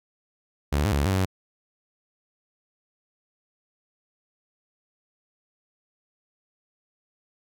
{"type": "tone with pitch steps", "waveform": "sawtooth", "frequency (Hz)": [71.5, 74.1, 103.5, 71.6, 71.2, 96.4, 94.8, 94.1], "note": ["D2", "D2", "G#2", "D2", "C#2", "G2", "F#2", "F#2"], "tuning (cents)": [-46, 16, -5, -43, 47, -28, 43, 30], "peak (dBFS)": -17, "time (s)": [0.72, 1.256], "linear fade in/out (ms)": 10, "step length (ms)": 67, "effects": []}